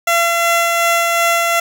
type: tone with tremolo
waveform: 15% pulse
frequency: 680 Hz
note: F5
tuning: 46 cents flat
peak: -5 dBFS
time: 0.07-1.6 s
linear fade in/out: 5 ms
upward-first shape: sine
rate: 2.7 Hz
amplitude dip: 25%
effects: none

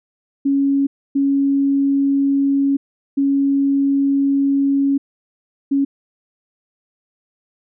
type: tone bursts at uneven times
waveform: sine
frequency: 277.2 Hz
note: C#4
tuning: in tune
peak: -13 dBFS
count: 4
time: 0.45-0.87 / 1.15-2.77 / 3.17-4.98 / 5.71-5.85 s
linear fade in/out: 10 ms
effects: none

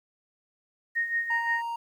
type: tone with tremolo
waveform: sine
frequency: 1858 Hz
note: A#6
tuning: 6 cents flat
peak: -23 dBFS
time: 0.95-1.62 s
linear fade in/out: 20 ms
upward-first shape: sine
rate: 5.7 Hz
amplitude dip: 65%
type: tone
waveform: triangle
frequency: 932.3 Hz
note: A#5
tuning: in tune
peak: -28 dBFS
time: 1.3-1.76 s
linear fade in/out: 5 ms
effects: 10-bit

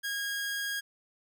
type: tone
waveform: sawtooth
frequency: 1635 Hz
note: G#6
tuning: 28 cents flat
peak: -28 dBFS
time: 0.03-0.81 s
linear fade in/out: 20 ms
effects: none

